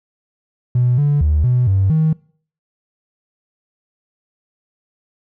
triangle tone with pitch steps, 123.4 / 144.9 / 75.7 / 124.3 / 96.7 / 157.8 Hz, B2 / D3 / D#2 / B2 / G2 / D#3, -1 / -23 / -47 / +12 / -23 / +25 cents, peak -8 dBFS, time 0.75-2.13 s, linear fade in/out 5 ms, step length 230 ms, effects noise-tail reverb RT60 0.5 s tail -26 dB re dry + tanh soft clip ceiling -8 dBFS

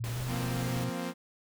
sine tone with pitch glide, 116.54 to 124.9 Hz, A#2 to B2, 0 to +20 cents, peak -32 dBFS, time 0-0.9 s, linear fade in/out 10 ms, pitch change +120 cents, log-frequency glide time 0.11-0.18 s
pink noise, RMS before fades -41 dBFS, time 0.04-0.84 s, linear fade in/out 0 ms
sawtooth chord, F suspended fourth, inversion none, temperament equal with one note detuned, 174.61 / 234.4 / 261.6 Hz, F3 / Bb3 / C4, 0 / +10 / 0 cents, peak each -34 dBFS, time 0.26-1.14 s, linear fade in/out 50 ms
effects none

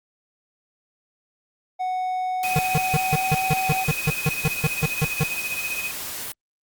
triangle tone with pitch glide, 740 to 758.6 Hz, F#5 to F#5, 0 to +43 cents, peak -21 dBFS, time 1.79-3.85 s, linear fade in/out 20 ms, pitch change +43 cents, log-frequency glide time 2.37-3.32 s
white noise, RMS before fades -32 dBFS, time 2.43-6.32 s, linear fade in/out 2 ms
sine tone with tremolo, 2511 Hz, D#7, 15 cents sharp, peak -23 dBFS, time 2.44-5.91 s, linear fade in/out 0 ms, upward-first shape triangle, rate 15 Hz, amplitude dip 80%
square tone bursts, 154 Hz, D#3, 17 cents flat, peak -18 dBFS, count 15, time 2.56-5.235 s, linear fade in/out 0 ms, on 29 ms, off 160 ms
effects Opus 48 kbps

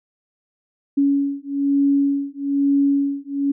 sine beating tone pair, 279.6 / 280.7 Hz, C#4 / C#4, +15 / +22 cents, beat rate 1.1 Hz, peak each -19 dBFS, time 0.97-3.52 s, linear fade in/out 10 ms, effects none

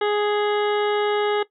harmonic tone, 415.9 Hz, G#4, 2 cents sharp, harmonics 1 / 2 / 3 / 4 / 5 / 7 / 8 / 9, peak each -20 / -26 / -30 / -32 / -34 / -37 / -38 / -39 dBFS, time 0.01-1.43 s, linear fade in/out 5 ms, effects noise-tail reverb RT60 0.1 s tail -17 dB re dry

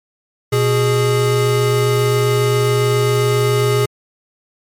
square tone pair together, 122.4 / 414.6 Hz, B2 / G#4, -15 / -3 cents, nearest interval octave + major sixth, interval 2112 cents, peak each -16 / -16 dBFS, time 0.52-3.86 s, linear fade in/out 10 ms, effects MP3 64 kbps

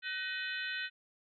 harmonic tone with a mistuned harmonic, 504 Hz, B4, 35 cents sharp, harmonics 3 / 4 / 5 / 6 / 7 / 8, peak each -39 / -41 / -43 / -45 / -46 / -47 dBFS, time 0.02-0.9 s, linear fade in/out 50 ms, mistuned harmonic 4, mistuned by -120 cents, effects none

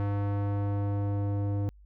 square tone with low-pass filter sweep, 101.1 Hz, G#2, 46 cents flat, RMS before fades -29 dBFS, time 0-1.69 s, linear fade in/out 0 ms, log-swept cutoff 1300 to 540 Hz, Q 0.81, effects added 50 Hz sine -51 dBFS peak until 1.85 s

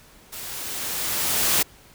white noise with level ramp, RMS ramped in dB -36 to -19 dBFS, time 0.32-1.63 s, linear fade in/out 10 ms, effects pink hiss -51 dBFS RMS until 1.94 s

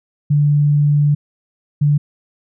sine tone pair in turn, 146.4 / 146.4 Hz, D3 / D3, -5 / -5 cents, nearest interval unison, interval 0 cents, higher neither, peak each -10 dBFS, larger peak neither, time 0.3-1.15 / 1.81-1.98 s, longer first, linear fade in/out 10 ms, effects none

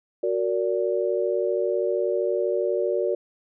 sine chord, Gb augmented, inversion none, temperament just, 370 / 462.5 / 578.1 Hz, Gb4 / Bb4 / D5, 0 / -14 / -27 cents, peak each -25 / -26 / -26 dBFS, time 0.23-3.15 s, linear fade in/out 5 ms, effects none

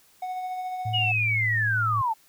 triangle tone with tremolo, 738 Hz, F#5, 5 cents flat, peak -26 dBFS, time 0.22-1.12 s, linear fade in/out 5 ms, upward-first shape sine, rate 14 Hz, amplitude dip 30%
sine tone, 110.1 Hz, A2, 2 cents sharp, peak -27 dBFS, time 0.85-2.02 s, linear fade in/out 10 ms
sine linear sweep, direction down, 2932 to 847 Hz, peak -22 dBFS, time 0.93-2.14 s, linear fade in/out 20 ms
effects white hiss -59 dBFS RMS until 2.28 s

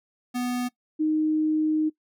square / sine tone pair in turn, 246.9 / 310.1 Hz, B3 / D#4, 0 / -6 cents, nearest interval major third, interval 394 cents, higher second, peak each -26 / -20 dBFS, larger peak second, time 0.34-0.69 / 0.99-1.9 s, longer second, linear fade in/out 20 ms, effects noise-tail reverb RT60 0.1 s tail -20 dB re dry

